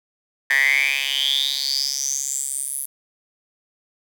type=tone with high-pass filter sweep; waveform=10% pulse; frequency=137.3 Hz; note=C#3; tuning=16 cents flat; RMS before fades=-22 dBFS; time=0.5-2.86 s; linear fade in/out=5 ms; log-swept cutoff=1800 to 11000 Hz; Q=9.9; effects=none